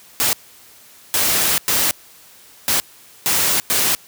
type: noise bursts at uneven times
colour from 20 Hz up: white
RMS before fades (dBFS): -17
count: 6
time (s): 0.2-0.33 / 1.14-1.58 / 1.68-1.91 / 2.68-2.8 / 3.26-3.6 / 3.7-3.95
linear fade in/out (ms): 0
effects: white hiss -46 dBFS RMS until 4.07 s + high-pass 60 Hz 12 dB/octave